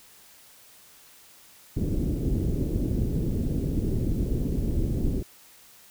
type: low-pass noise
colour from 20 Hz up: pink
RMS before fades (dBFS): -26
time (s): 1.76-5.23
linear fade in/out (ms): 10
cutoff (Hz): 370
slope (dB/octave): 24
effects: white hiss -53 dBFS RMS until 5.9 s